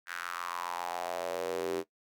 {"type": "tone with high-pass filter sweep", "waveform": "square", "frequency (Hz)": 43.61, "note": "F1", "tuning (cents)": -2, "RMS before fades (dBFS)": -36, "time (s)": [0.06, 1.84], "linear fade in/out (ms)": 50, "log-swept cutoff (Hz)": [1600, 360], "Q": 4.3, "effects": ["noise-tail reverb RT60 0.1 s tail -18 dB re dry"]}